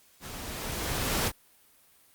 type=noise with level ramp; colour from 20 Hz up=pink; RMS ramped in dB=-42 to -26 dBFS; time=0.2-1.32 s; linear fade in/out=50 ms; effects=white hiss -61 dBFS RMS until 2.14 s + Opus 48 kbps